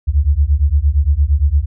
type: beating tone pair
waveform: sine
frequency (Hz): 68 / 76.7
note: C#2 / D#2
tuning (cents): -33 / -24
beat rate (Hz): 8.7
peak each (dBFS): -13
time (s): 0.07-1.66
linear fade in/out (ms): 20
effects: none